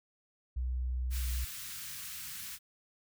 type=tone; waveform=sine; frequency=62.6 Hz; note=B1; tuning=24 cents sharp; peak=-31 dBFS; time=0.56-1.45 s; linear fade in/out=10 ms
type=band-stop noise; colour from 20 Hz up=white; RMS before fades=-43 dBFS; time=1.1-2.59 s; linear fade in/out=50 ms; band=190 to 1300 Hz; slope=24 dB/octave
effects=none